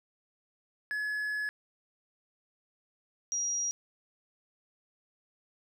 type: tone pair in turn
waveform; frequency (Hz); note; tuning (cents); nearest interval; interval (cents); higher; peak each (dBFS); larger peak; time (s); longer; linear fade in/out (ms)
triangle / sine; 1700 / 5730; G#6 / F8; +40 / +44; octave + major sixth; 2104; second; -29 / -29; neither; 0.91-1.49 / 3.32-3.71; first; 0
effects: none